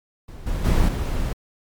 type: noise with level steps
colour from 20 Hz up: brown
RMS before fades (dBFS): -37 / -25 / -17 / -23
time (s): 0.28-1.33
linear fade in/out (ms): 5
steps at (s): 0.46 / 0.64 / 0.88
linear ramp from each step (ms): 10
effects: MP3 96 kbps